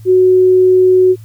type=tone; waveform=sine; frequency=370 Hz; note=F#4; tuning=in tune; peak=-5 dBFS; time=0.05-1.16 s; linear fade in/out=50 ms; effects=added 110 Hz sine -31 dBFS peak until 1.24 s + white hiss -50 dBFS RMS until 1.24 s